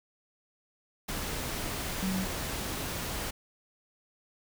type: tone in noise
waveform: sine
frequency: 189.2 Hz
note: F#3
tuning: 39 cents sharp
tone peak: -29 dBFS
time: 2.02-2.25 s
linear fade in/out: 10 ms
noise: pink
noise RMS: -35 dBFS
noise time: 1.08-3.31 s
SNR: +3 dB
effects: none